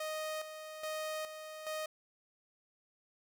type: tone with tremolo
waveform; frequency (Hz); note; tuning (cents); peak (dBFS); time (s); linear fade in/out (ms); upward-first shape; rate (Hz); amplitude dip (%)
sawtooth; 622.3; D#5; 0; -33; 0-1.86; 5; square; 1.2; 60
effects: none